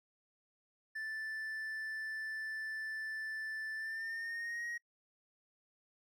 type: tone with pitch glide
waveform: triangle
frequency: 1760 to 1886.3 Hz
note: A6 to A#6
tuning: 0 to +20 cents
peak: -37 dBFS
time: 0.95-4.78 s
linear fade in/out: 10 ms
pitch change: +120 cents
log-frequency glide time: 3.75-4.65 s
effects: noise-tail reverb RT60 0.1 s tail -24 dB re dry